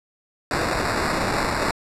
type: noise with sample-and-hold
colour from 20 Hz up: blue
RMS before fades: -23 dBFS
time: 0.51-1.71 s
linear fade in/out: 2 ms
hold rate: 3150 Hz
effects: low-pass 9000 Hz 12 dB/octave